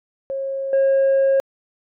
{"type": "tone with level steps", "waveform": "sine", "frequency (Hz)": 542, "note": "C#5", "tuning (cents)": -39, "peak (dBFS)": [-22, -11], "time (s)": [0.3, 1.4], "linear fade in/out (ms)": 0, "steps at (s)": 0.73, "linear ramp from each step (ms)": 2, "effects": ["tanh soft clip ceiling -12 dBFS"]}